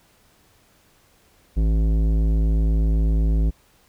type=tone with tanh clipping; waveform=triangle; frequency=54 Hz; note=A1; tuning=32 cents flat; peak=-18 dBFS; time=1.56-3.51 s; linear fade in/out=20 ms; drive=18 dB; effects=pink hiss -58 dBFS RMS until 3.88 s